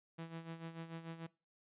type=tone with tremolo; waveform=sawtooth; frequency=164.81 Hz; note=E3; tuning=in tune; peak=-39 dBFS; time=0.18-1.27 s; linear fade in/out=10 ms; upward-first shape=sine; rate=6.8 Hz; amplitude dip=70%; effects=noise-tail reverb RT60 0.3 s tail -22 dB re dry + resampled to 8000 Hz